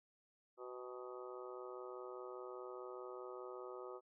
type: harmonic tone with a mistuned harmonic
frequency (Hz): 124.9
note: B2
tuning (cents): +20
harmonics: 3 / 4 / 5 / 6 / 7 / 8 / 9 / 10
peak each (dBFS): -50 / -52 / -57 / -62 / -60 / -63 / -59 / -56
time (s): 0.57-4.01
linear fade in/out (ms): 50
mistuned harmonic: 6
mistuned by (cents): +86
effects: none